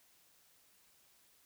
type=silence; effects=white hiss -68 dBFS RMS until 1.45 s